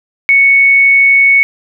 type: tone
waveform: sine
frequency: 2217 Hz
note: C#7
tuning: in tune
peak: -4 dBFS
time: 0.29-1.43 s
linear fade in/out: 0 ms
effects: none